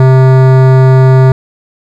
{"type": "tone with hard clipping", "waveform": "sine", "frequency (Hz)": 130.81, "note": "C3", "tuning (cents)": 0, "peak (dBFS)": -4, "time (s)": [0, 1.32], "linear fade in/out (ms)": 2, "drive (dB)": 17, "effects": []}